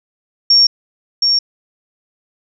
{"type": "tone with echo", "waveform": "sine", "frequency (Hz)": 5520, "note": "F8", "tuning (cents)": -21, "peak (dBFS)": -6, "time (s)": [0.5, 0.67], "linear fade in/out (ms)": 5, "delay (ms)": 720, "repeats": 1, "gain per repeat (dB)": -4, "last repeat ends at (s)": 1.39, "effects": []}